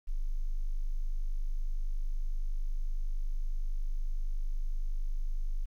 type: tone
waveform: sine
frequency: 25.41 Hz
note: G#0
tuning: 37 cents flat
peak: -28 dBFS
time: 0.07-5.66 s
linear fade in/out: 20 ms
effects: 11-bit